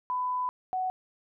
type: tone pair in turn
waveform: sine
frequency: 1000 / 744.3 Hz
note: B5 / F#5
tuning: +21 / +10 cents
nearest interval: perfect fourth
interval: 511 cents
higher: first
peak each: -27 dBFS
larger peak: neither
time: 0.1-0.49 / 0.73-0.9 s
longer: first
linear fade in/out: 0 ms
effects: none